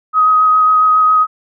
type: tone with vibrato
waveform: sine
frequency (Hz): 1260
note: D#6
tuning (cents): +21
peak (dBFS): -7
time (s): 0.13-1.27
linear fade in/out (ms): 50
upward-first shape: sine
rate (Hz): 7.3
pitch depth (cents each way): 11
effects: none